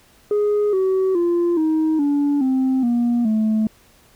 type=tone with pitch steps; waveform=sine; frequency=415.6 / 378.9 / 345.5 / 315 / 287.2 / 261.8 / 238.7 / 217.6 Hz; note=G#4 / F#4 / F4 / D#4 / D4 / C4 / A#3 / A3; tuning=+1 / +41 / -19 / +21 / -39 / +1 / +41 / -19 cents; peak=-13 dBFS; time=0.31-3.67 s; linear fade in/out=2 ms; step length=420 ms; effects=tanh soft clip ceiling -14 dBFS + pink hiss -53 dBFS RMS until 4.15 s